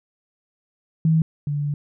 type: tone pair in turn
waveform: sine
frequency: 160.3 / 145.53 Hz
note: E3 / D3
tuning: -48 / -15 cents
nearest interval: major second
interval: 167 cents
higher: first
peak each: -14 / -21 dBFS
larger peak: first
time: 1.05-1.22 / 1.47-1.74 s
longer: second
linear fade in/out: 2 ms
effects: none